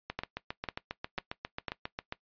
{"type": "two click trains", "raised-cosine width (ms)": 0.3, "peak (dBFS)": [-17, -19], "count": [4, 16], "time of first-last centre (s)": [[0.19, 1.683], [0.1, 2.124]], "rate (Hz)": [2.01, 7.41], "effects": ["noise-tail reverb RT60 0.1 s tail -19 dB re dry", "resampled to 11025 Hz"]}